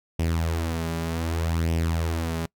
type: tone with flanger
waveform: sawtooth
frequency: 82.41 Hz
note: E2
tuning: in tune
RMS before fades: -26 dBFS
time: 0.19-2.46 s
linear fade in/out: 5 ms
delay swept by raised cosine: 0.35 to 5.05 ms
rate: 0.65 Hz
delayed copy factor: +0.6
effects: noise-tail reverb RT60 0.1 s tail -25 dB re dry